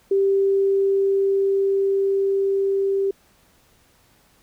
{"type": "tone with level ramp", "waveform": "sine", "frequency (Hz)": 392, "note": "G4", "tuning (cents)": 0, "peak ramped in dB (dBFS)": [-15, -18], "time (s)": [0.11, 3.11], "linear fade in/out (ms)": 5, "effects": ["pink hiss -58 dBFS RMS until 4.42 s"]}